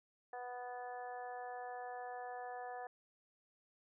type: harmonic tone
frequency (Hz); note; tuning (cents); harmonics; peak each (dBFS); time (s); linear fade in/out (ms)
246.9; B3; 0; 2 / 3 / 4 / 5 / 6 / 7; -50 / -45 / -55 / -59 / -62 / -54; 0.33-2.87; 2
effects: none